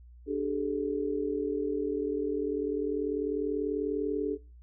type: chord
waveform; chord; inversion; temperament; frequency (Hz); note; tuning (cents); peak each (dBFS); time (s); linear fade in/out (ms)
sine; D suspended fourth; none; equal with one note detuned; 293.7 / 392 / 432.2; D4 / G4 / A4; 0 / 0 / -31; -32 / -34 / -32; 0.26-4.38; 50
effects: noise-tail reverb RT60 0.3 s tail -20 dB re dry + added 60 Hz sine -49 dBFS peak until 4.62 s